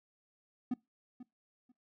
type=tone with echo; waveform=triangle; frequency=248.6 Hz; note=B3; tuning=12 cents sharp; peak=-28 dBFS; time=0.71-0.74 s; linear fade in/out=5 ms; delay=490 ms; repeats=2; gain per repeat=-15 dB; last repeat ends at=1.72 s; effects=noise-tail reverb RT60 0.2 s tail -22 dB re dry